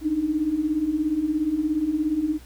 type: beating tone pair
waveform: sine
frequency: 293.7 / 310.7 Hz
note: D4 / D#4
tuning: 0 / -2 cents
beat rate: 17 Hz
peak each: -27 / -22 dBFS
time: 0.01-2.39 s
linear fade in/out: 50 ms
effects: added 60 Hz sine -44 dBFS peak until 2.45 s + pink hiss -51 dBFS RMS until 2.45 s

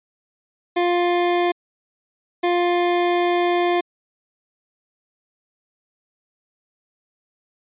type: tone pair in turn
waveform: 25% pulse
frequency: 351 / 351 Hz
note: F4 / F4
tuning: +9 / +9 cents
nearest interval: unison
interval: 0 cents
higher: neither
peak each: -13 dBFS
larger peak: neither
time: 0.76-1.52 / 2.43-3.81 s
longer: second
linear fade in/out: 10 ms
effects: resampled to 8000 Hz

